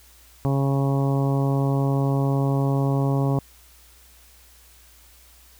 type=harmonic tone; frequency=137.6 Hz; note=C#3; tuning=12 cents flat; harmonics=1 / 2 / 3 / 4 / 5 / 6 / 7 / 8; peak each=-20 / -26 / -30 / -32 / -34 / -36 / -37 / -38 dBFS; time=0.45-3.39 s; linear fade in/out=0 ms; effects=added 60 Hz sine -53 dBFS peak until 5.59 s + white hiss -53 dBFS RMS until 5.59 s